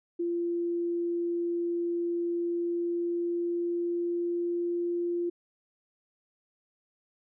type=tone with pitch glide; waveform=sine; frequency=343.8 to 346.8 Hz; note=F4 to F4; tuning=-27 to -12 cents; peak=-27 dBFS; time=0.19-5.3 s; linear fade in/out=10 ms; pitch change=+15 cents; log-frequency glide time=2.32-4.94 s; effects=none